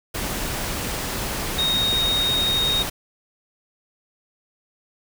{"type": "tone in noise", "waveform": "sine", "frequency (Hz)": 3729, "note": "A#7", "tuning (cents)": 0, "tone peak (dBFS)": -19, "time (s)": [1.58, 2.83], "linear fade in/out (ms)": 10, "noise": "pink", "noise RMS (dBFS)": -27, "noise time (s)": [0.14, 2.9], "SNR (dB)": 5, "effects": []}